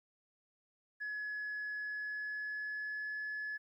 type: tone with pitch glide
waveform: sine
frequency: 1695 to 1709.7 Hz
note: G#6 to G#6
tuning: +35 to +50 cents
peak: -36 dBFS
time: 1-3.58 s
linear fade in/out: 20 ms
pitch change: +15 cents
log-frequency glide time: 1.77-3.2 s
effects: tanh soft clip ceiling -35 dBFS + 13-bit